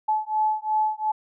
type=beating tone pair; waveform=sine; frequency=860 / 862.8 Hz; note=A5 / A5; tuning=-40 / -34 cents; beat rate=2.8 Hz; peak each=-24 / -24 dBFS; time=0.08-1.12 s; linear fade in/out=10 ms; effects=none